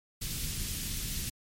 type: band-stop noise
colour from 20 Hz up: pink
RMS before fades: -35 dBFS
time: 0.21-1.3 s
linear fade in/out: 10 ms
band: 180 to 3300 Hz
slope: 12 dB/octave
effects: MP3 64 kbps